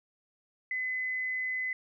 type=tone; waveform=sine; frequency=2025 Hz; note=B6; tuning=43 cents sharp; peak=-30 dBFS; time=0.71-1.73 s; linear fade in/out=2 ms; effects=none